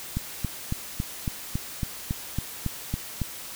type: click train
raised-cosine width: 5 ms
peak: -14 dBFS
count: 12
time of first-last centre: 0.17-3.217 s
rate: 3.61 Hz
effects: white hiss -39 dBFS RMS until 3.55 s